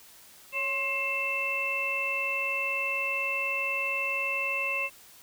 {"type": "harmonic tone with a mistuned harmonic", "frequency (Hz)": 532, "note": "C5", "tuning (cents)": 29, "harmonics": [1, 2, 4, 5], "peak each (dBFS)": [-38, -37, -36, -28], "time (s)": [0.52, 4.9], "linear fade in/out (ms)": 50, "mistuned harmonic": 1, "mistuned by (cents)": 73, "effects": ["white hiss -53 dBFS RMS until 5.22 s"]}